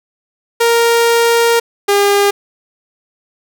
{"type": "tone pair in turn", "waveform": "sawtooth", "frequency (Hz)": [466.2, 403.8], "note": ["A#4", "G#4"], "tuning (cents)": [0, -49], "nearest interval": "major second", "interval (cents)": 249, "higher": "first", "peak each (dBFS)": -5, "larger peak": "neither", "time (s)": [[0.6, 1.6], [1.88, 2.31]], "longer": "first", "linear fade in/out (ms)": 10, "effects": []}